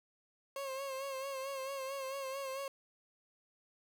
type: tone with vibrato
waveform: 30% pulse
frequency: 540 Hz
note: C#5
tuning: 45 cents flat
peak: -36 dBFS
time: 0.56-2.68 s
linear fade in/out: 2 ms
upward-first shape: sine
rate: 4.5 Hz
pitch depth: 49 cents each way
effects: none